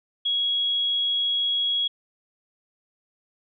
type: tone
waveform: sine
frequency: 3322 Hz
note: G#7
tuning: in tune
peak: -21 dBFS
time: 0.25-1.88 s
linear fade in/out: 10 ms
effects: none